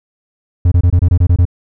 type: tone bursts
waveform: triangle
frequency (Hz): 87.8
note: F2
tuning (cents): +10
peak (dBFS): -4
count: 9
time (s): 0.65-1.453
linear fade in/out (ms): 5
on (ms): 67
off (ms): 25
effects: none